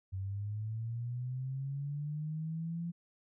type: linear sweep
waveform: sine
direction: up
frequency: 93.7 to 172.1 Hz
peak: -35 dBFS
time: 0.12-2.92 s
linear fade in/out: 20 ms
effects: none